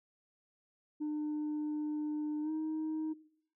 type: tone with pitch glide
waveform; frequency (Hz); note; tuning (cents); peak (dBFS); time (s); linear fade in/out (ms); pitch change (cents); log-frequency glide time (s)
sine; 301.3 to 313.4; D4 to D#4; +44 to +13; -31; 1-3.14; 20; +69; 2.42-2.5
effects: noise-tail reverb RT60 0.6 s tail -19 dB re dry + tanh soft clip ceiling -32 dBFS

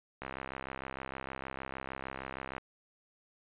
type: click train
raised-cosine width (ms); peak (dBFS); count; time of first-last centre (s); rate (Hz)
0.5; -24; 158; 0.22-2.581; 66.5
effects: resampled to 8000 Hz

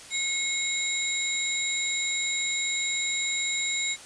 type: tone cluster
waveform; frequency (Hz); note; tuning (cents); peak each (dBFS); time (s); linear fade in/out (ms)
sine; 2165 / 3829 / 7220; C#7 / A#7 / A8; -41 / +46 / +44; -30; 0.1-3.97; 50
effects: white hiss -45 dBFS RMS until 4.05 s + resampled to 22050 Hz

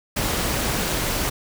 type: noise with amplitude modulation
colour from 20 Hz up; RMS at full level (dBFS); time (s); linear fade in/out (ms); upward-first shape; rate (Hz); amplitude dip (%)
pink; -21; 0.16-1.3; 10; sine; 271; 60
effects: none

